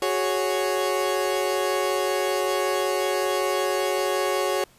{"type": "chord", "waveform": "30% pulse", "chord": "F# suspended second", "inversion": "none", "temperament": "equal", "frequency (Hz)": [370, 415.3, 554.4], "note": ["F#4", "G#4", "C#5"], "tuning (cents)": [0, 0, 0], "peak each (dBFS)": [-24, -25, -23], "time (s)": [0.02, 4.64], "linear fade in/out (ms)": 2, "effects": ["pink hiss -56 dBFS RMS until 4.78 s", "resampled to 32000 Hz"]}